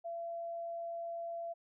sine tone, 677 Hz, E5, 46 cents sharp, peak -38 dBFS, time 0.04-1.54 s, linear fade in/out 20 ms, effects none

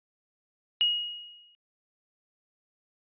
sine tone with exponential decay, 2885 Hz, F#7, 44 cents flat, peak -19 dBFS, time 0.81-1.55 s, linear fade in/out 0 ms, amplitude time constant 160 ms, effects resampled to 8000 Hz

